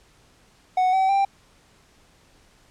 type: tone with pitch steps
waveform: triangle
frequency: 740 / 763.4 / 787.6 Hz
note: F#5 / G5 / G5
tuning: 0 / -46 / +8 cents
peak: -15 dBFS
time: 0.77-1.25 s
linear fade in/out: 5 ms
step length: 160 ms
effects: pink hiss -57 dBFS RMS until 2.7 s + low-pass 9000 Hz 12 dB/octave